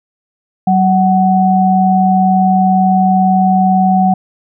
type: tone pair together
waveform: sine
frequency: 189.14 / 747 Hz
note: F#3 / F#5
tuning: +38 / +16 cents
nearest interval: 2 octaves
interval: 2378 cents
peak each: -10 dBFS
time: 0.67-4.14 s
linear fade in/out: 5 ms
effects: none